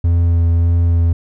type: tone with vibrato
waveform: triangle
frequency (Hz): 84.8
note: E2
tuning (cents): +50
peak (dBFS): -8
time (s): 0.04-1.13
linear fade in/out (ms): 5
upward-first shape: sine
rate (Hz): 1.7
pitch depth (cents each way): 13
effects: none